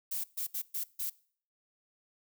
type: noise bursts at uneven times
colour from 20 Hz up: violet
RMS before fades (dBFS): -35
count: 5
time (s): 0.11-0.24 / 0.37-0.47 / 0.54-0.62 / 0.74-0.84 / 0.99-1.1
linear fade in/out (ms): 10
effects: noise-tail reverb RT60 0.5 s tail -22 dB re dry